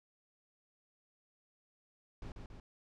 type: noise with echo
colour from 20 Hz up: brown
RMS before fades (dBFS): -45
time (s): 2.22-2.32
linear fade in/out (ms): 2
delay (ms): 140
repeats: 2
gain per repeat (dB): -3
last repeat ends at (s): 2.6
effects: low-pass 6000 Hz 12 dB/octave